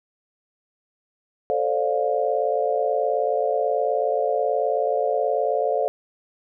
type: chord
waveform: sine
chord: D minor seventh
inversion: second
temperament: just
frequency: 440.5 / 528.6 / 587.3 / 704.8 Hz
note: A4 / C5 / D5 / F5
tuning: +2 / +18 / 0 / +16 cents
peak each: -25 dBFS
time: 1.5-5.88 s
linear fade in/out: 0 ms
effects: none